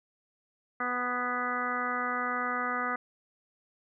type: harmonic tone with a mistuned harmonic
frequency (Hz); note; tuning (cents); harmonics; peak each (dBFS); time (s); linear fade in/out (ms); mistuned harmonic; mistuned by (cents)
247.4; B3; +3; 1 / 2 / 3 / 4 / 5 / 6 / 7 / 8; -39 / -40 / -38 / -42 / -32 / -36 / -41 / -38; 0.8-2.96; 5; 7; -27
effects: none